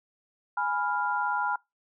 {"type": "chord", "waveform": "sine", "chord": "F diminished", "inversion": "first", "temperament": "equal", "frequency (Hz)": [830.6, 987.8, 1396.9], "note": ["Ab5", "Cb6", "F6"], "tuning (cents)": [0, 0, 0], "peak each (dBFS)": -30, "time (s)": [0.57, 1.56], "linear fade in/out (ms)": 5, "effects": ["noise-tail reverb RT60 0.2 s tail -23 dB re dry"]}